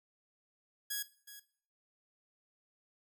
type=tone with echo; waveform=5% pulse; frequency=1661.2 Hz; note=G#6; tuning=in tune; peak=-24 dBFS; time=0.9-1.03 s; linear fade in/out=10 ms; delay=370 ms; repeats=1; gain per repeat=-14 dB; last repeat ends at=1.4 s; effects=noise-tail reverb RT60 0.5 s tail -17 dB re dry